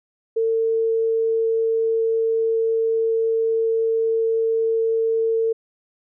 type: tone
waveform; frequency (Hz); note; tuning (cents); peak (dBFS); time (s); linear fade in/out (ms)
sine; 450.9; A4; +42; -17; 0.36-5.53; 10
effects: none